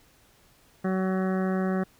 harmonic tone, 188.1 Hz, F#3, 29 cents sharp, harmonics 1 / 2 / 3 / 4 / 6 / 7 / 8 / 9 / 10, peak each -25 / -31 / -35 / -37 / -41 / -42 / -43 / -44 / -45 dBFS, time 0.84-1.84 s, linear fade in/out 10 ms, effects pink hiss -60 dBFS RMS until 1.99 s

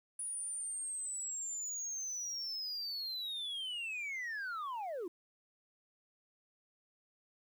sine linear sweep, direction down, 9780 to 318.9 Hz, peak -35 dBFS, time 0.19-5.08 s, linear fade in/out 5 ms, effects tanh soft clip ceiling -37 dBFS + 11-bit

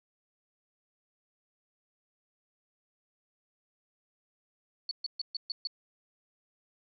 sine tone bursts, 4452 Hz, C#8, 7 cents sharp, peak -31 dBFS, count 6, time 4.89-5.672 s, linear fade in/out 2 ms, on 22 ms, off 130 ms, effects none

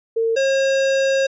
sine / square tone pair in turn, 454.1 / 540 Hz, A#4 / C#5, -45 / -45 cents, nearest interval minor third, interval 300 cents, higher second, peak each -16 dBFS, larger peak neither, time 0.16-0.36 / 0.36-1.27 s, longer second, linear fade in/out 10 ms, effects resampled to 16000 Hz

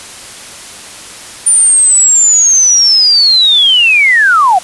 sine linear sweep, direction down, 9310 to 692 Hz, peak -4 dBFS, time 1.46-4.59 s, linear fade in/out 10 ms, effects white hiss -29 dBFS RMS until 4.63 s + resampled to 24000 Hz

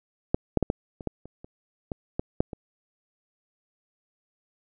clicks, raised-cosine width 2 ms, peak -7 / -7 / -9 / -10 / -25 / -14 / -29 / -29 / -17 / -13 / -7 / -22 dBFS, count 12, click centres 0.345 / 0.573 / 0.627 / 0.701 / 1.008 / 1.073 / 1.256 / 1.445 / 1.918 / 2.195 / 2.405 / 2.532 s, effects none

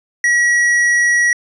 triangle tone with hard clipping, 1919 Hz, A#6, 50 cents sharp, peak -12 dBFS, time 0.24-1.33 s, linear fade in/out 2 ms, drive 11 dB, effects resampled to 32000 Hz

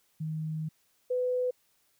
sine tone pair in turn, 156.9 / 500.7 Hz, D#3 / B4, +15 / +24 cents, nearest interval octave + minor sixth, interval 2009 cents, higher second, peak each -31 / -26 dBFS, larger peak second, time 0.2-0.69 / 1.1-1.51 s, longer first, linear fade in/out 10 ms, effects white hiss -70 dBFS RMS until 1.99 s

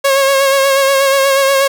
sawtooth tone with vibrato, 546 Hz, C#5, 26 cents flat, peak -5 dBFS, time 0.04-1.68 s, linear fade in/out 10 ms, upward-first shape sine, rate 8.3 Hz, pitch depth 32 cents each way, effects none

